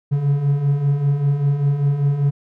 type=beating tone pair; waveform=triangle; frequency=138.2 / 143.3 Hz; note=C#3 / D3; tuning=-5 / -42 cents; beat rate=5.1 Hz; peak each=-21 / -14 dBFS; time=0.11-2.31 s; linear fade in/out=20 ms; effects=none